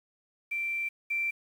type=tone pair in turn; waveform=sine; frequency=2349 / 2349 Hz; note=D7 / D7; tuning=0 / 0 cents; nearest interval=unison; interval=0 cents; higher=neither; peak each=-29 / -27 dBFS; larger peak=second; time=0.51-0.89 / 1.1-1.31 s; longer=first; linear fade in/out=10 ms; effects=9-bit